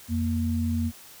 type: tone pair together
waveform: sine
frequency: 87.1 / 233.1 Hz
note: F2 / A#3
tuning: -4 / 0 cents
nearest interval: octave + perfect fourth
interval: 1704 cents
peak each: -26 dBFS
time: 0.08-0.92 s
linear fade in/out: 50 ms
effects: white hiss -48 dBFS RMS until 1.2 s